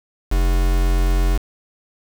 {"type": "tone with quantisation", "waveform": "triangle", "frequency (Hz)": 44.39, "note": "F1", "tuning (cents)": 29, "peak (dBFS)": -12, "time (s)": [0.31, 1.38], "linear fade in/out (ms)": 10, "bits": 4, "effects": []}